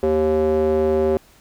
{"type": "tone with band-pass filter", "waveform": "square", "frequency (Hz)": 77.78, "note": "D#2", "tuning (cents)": 0, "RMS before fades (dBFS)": -18, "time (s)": [0.03, 1.17], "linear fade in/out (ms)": 0, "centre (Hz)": 450, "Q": 5.9, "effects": ["pink hiss -52 dBFS RMS until 1.4 s"]}